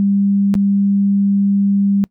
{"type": "tone with dropouts", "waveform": "sine", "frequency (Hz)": 199.2, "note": "G3", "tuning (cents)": 28, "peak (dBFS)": -11, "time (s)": [0, 2.04], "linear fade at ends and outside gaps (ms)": 0, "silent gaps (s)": [0.541, 0.552], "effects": ["noise-tail reverb RT60 0.1 s tail -25 dB re dry"]}